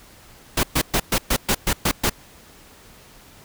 pink noise bursts, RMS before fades -19 dBFS, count 9, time 0.57-2.097 s, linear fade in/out 5 ms, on 63 ms, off 120 ms, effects pink hiss -48 dBFS RMS until 3.44 s

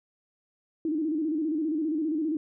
sine tone with vibrato, 311.1 Hz, D#4, in tune, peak -25 dBFS, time 0.85-2.37 s, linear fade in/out 2 ms, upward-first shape square, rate 15 Hz, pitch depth 81 cents each way, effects none

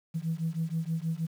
sine beating tone pair, 159.9 / 166.2 Hz, D#3 / E3, +48 / +15 cents, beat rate 6.3 Hz, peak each -31 dBFS, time 0.14-1.27 s, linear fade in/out 20 ms, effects tanh soft clip ceiling -22 dBFS + 9-bit

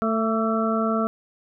harmonic tone with a mistuned harmonic, 222.3 Hz, A3, 18 cents sharp, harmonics 1 / 2 / 3 / 5 / 6, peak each -23 / -28 / -27 / -31 / -27 dBFS, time 0.02-1.07 s, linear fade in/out 0 ms, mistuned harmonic 5, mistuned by +50 cents, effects none

